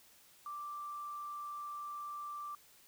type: tone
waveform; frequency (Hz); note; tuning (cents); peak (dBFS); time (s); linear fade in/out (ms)
triangle; 1174.7; D6; 0; -37; 0.46-2.55; 2
effects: tanh soft clip ceiling -39 dBFS + white hiss -63 dBFS RMS until 2.87 s